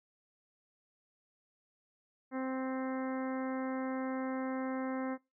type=harmonic tone; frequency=261.6 Hz; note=C4; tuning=in tune; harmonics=1 / 2 / 3 / 4 / 5 / 6 / 7 / 8; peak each=-35 / -41 / -45 / -47 / -49 / -51 / -52 / -53 dBFS; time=2.31-5.18 s; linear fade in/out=50 ms; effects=noise-tail reverb RT60 0.2 s tail -18 dB re dry